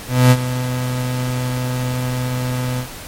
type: tone with ADSR envelope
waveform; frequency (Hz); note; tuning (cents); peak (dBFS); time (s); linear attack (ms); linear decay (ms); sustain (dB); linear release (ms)
35% pulse; 125.9; B2; +34; -4; 0.07-2.88; 240; 51; -13; 90
effects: pink hiss -33 dBFS RMS until 3.07 s + MP3 64 kbps